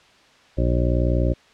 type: harmonic tone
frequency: 60.2 Hz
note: B1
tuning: 44 cents flat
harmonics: 1 / 2 / 3 / 4 / 5 / 6 / 7 / 9 / 10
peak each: -20 / -23 / -30 / -30 / -28 / -29 / -36 / -28 / -32 dBFS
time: 0.57-1.34 s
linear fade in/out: 20 ms
effects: white hiss -53 dBFS RMS until 1.53 s + low-pass 4000 Hz 12 dB/octave